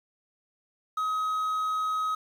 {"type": "tone with quantisation", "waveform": "triangle", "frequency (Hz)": 1268, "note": "D#6", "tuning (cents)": 32, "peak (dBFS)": -24, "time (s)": [0.97, 2.15], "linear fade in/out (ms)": 5, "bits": 9, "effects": []}